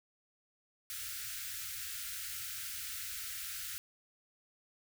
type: band-stop noise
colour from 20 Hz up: white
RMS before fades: -42 dBFS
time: 0.9-3.78 s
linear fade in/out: 0 ms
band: 120 to 1300 Hz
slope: 96 dB/octave
effects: none